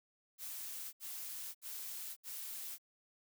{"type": "noise bursts", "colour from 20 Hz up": "blue", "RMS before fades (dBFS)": -45, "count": 4, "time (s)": [0.38, 2.784], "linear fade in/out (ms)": 50, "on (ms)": 550, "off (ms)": 68, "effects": []}